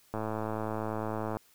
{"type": "click train", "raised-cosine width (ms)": 1, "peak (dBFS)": -20, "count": 135, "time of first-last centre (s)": [0.14, 1.369], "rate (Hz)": 109, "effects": ["white hiss -63 dBFS RMS until 1.54 s"]}